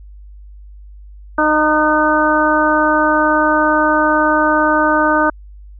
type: harmonic tone with a mistuned harmonic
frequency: 306.3 Hz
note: D#4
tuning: 27 cents flat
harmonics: 1 / 2 / 3 / 4 / 5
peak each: -17 / -17 / -17 / -17 / -17 dBFS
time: 1.38-5.3 s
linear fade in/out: 5 ms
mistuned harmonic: 5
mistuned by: -19 cents
effects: added 50 Hz sine -34 dBFS peak until 5.79 s